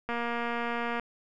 click train, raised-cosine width 0.5 ms, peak -18 dBFS, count 215, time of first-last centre 0.09-0.997 s, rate 236 Hz, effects none

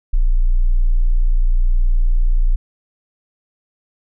sine tone, 29.54 Hz, A#0, 24 cents sharp, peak -10 dBFS, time 0.13-2.56 s, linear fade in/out 10 ms, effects none

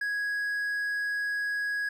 triangle tone, 1661 Hz, G#6, in tune, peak -26 dBFS, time 0.01-1.89 s, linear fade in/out 5 ms, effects none

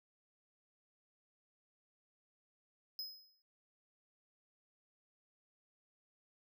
square tone with exponential decay, 5080 Hz, D#8, 35 cents sharp, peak -39 dBFS, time 2.99-3.42 s, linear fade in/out 1 ms, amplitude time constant 92 ms, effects none

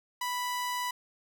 sawtooth tone, 987.8 Hz, B5, in tune, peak -27 dBFS, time 0.21-0.91 s, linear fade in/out 5 ms, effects 10-bit

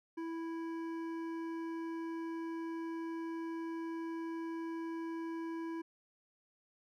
triangle tone with hard clipping, 329.6 Hz, E4, in tune, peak -40 dBFS, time 0.17-5.82 s, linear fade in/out 10 ms, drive 15 dB, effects none

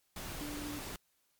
sine tone in noise, 293.5 Hz, D4, 1 cent flat, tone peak -41 dBFS, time 0.41-0.79 s, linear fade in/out 2 ms, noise pink, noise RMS -43 dBFS, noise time 0.16-0.96 s, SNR -1 dB, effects white hiss -75 dBFS RMS until 1.39 s + MP3 96 kbps

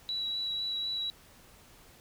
sine tone with vibrato, 3916 Hz, B7, 15 cents flat, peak -31 dBFS, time 0.09-1.1 s, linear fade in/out 0 ms, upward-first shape sine, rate 4 Hz, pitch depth 11 cents each way, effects pink hiss -57 dBFS RMS until 2 s

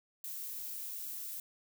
violet noise, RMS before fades -42 dBFS, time 0.24-1.4 s, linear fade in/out 2 ms, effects none

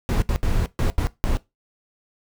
brown noise bursts at uneven times, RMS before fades -20 dBFS, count 6, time 0.09-0.22 / 0.29-0.36 / 0.43-0.66 / 0.79-0.9 / 0.98-1.07 / 1.24-1.37 s, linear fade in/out 0 ms, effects noise-tail reverb RT60 0.2 s tail -18 dB re dry

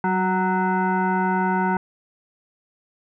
sine tone with frequency modulation, 369 Hz, F#4, 5 cents flat, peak -18 dBFS, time 0.04-1.77 s, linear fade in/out 2 ms, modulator 557 Hz, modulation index 1.8, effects none

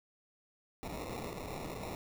white noise with sample-and-hold, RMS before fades -42 dBFS, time 0.83-1.95 s, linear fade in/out 0 ms, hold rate 1575 Hz, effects none

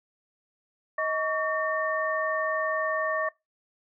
sine tone cluster, 629 / 1131 / 1818 Hz, D#5 / C#6 / A#6, +19 / +34 / -44 cents, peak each -29 / -29 / -30 dBFS, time 0.98-3.29 s, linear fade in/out 5 ms, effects noise-tail reverb RT60 0.2 s tail -22 dB re dry

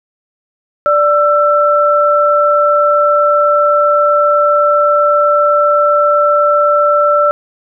sine tone pair together, 587.3 / 1336.1 Hz, D5 / E6, 0 / +23 cents, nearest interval octave + major second, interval 1423 cents, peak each -10 dBFS, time 0.86-7.31 s, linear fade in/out 0 ms, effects none

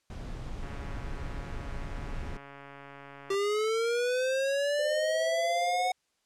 brown noise, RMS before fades -37 dBFS, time 0.1-2.37 s, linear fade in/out 2 ms
click train, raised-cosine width 0.5 ms, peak -32 dBFS, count 381, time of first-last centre 0.63-3.344 s, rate 140 Hz
square linear sweep, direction up, 389.1 to 740 Hz, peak -27 dBFS, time 3.3-5.92 s, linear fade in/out 5 ms
sine tone with tremolo, 523.3 Hz, C5, in tune, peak -32 dBFS, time 4.79-5.91 s, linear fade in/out 2 ms, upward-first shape sine, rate 17 Hz, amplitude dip 70%
effects white hiss -75 dBFS RMS until 6.25 s + low-pass 8000 Hz 12 dB/octave

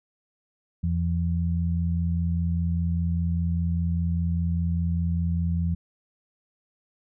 sine tone pair together, 85 / 170 Hz, F2 / F3, -46 / -46 cents, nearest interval octave, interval 1200 cents, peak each -24 / -26 dBFS, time 0.83-5.75 s, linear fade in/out 10 ms, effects none

